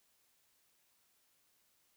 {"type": "silence", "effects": ["white hiss -74 dBFS RMS until 1.96 s"]}